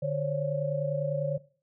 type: tone cluster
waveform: sine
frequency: 147.8 / 536 / 566 Hz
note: D3 / C5 / C#5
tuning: +11 / +42 / +36 cents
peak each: -31 / -32 / -31 dBFS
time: 0.02-1.38 s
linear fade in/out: 10 ms
effects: noise-tail reverb RT60 0.4 s tail -19 dB re dry